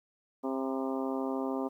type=harmonic tone with a mistuned harmonic; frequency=133.1 Hz; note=C3; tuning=30 cents sharp; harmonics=2 / 3 / 4 / 5 / 6 / 7 / 8 / 9; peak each=-33 / -37 / -39 / -41 / -43 / -44 / -45 / -46 dBFS; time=0.43-1.69 s; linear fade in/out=20 ms; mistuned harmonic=8; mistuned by=-56 cents; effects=11-bit